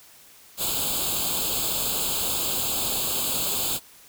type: noise with comb filter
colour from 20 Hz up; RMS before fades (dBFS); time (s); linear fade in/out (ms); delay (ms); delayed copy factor
white; -26; 0.57-3.8; 50; 0.26; +0.95
effects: white hiss -51 dBFS RMS until 4.08 s